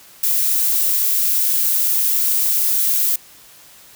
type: noise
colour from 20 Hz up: violet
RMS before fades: -17 dBFS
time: 0.23-3.16 s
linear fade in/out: 5 ms
effects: white hiss -45 dBFS RMS until 3.95 s